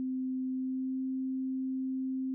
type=tone with pitch glide; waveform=sine; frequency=258.9 to 261.9 Hz; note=C4 to C4; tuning=-18 to +2 cents; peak=-31 dBFS; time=0-2.34 s; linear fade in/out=0 ms; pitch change=+20 cents; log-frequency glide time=0.51-1.02 s; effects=none